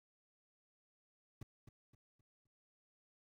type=noise with echo; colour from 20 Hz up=brown; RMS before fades=-45 dBFS; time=1.41-1.43 s; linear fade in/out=5 ms; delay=260 ms; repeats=4; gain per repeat=-9 dB; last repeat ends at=2.47 s; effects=none